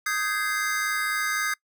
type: chord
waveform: square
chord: Ab major seventh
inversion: second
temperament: just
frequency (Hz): 1245.9 / 1557.4 / 1661.2 / 2077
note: Eb6 / G6 / Ab6 / C7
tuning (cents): +2 / -12 / 0 / -13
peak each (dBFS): -31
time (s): 0.06-1.54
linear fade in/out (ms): 5
effects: noise-tail reverb RT60 0.1 s tail -24 dB re dry